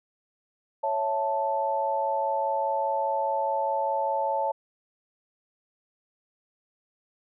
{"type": "chord", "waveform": "sine", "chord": "A major", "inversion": "first", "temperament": "equal", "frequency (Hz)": [554.4, 659.3, 880], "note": ["C#5", "E5", "A5"], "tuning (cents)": [0, 0, 0], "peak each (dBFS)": [-29, -32, -26], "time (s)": [0.83, 4.52], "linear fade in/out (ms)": 10, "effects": []}